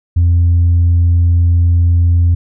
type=tone; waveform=sine; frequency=86 Hz; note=F2; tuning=26 cents flat; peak=-5 dBFS; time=0.16-2.35 s; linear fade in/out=10 ms; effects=tanh soft clip ceiling -5 dBFS